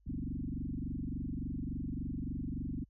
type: tone with frequency modulation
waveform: sine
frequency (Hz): 157.9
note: D#3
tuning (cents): +26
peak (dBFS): -35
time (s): 0.06-2.85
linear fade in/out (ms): 20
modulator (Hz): 23.5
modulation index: 5.4
effects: added 50 Hz sine -64 dBFS peak until 2.89 s